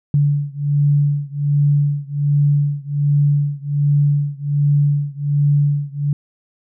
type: beating tone pair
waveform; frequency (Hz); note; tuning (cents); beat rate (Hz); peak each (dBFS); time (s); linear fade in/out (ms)
sine; 143.9 / 145.2; D3 / D3; -35 / -19; 1.3; -16 / -17; 0.14-6.13; 2
effects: none